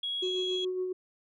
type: tone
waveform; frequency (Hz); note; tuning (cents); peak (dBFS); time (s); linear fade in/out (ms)
sine; 3322; G#7; 0; -30; 0.03-0.65; 5
type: tone with tremolo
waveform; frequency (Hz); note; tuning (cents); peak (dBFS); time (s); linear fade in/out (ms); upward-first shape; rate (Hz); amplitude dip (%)
sine; 368.6; F#4; -7; -27; 0.22-0.93; 10; sine; 7.2; 40
effects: tanh soft clip ceiling -24 dBFS